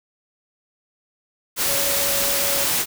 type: tone in noise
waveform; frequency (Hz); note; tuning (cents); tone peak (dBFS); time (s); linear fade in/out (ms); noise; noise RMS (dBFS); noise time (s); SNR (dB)
sine; 560; C#5; +18; -28; 1.65-2.67; 50; white; -21; 1.56-2.86; -10
effects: none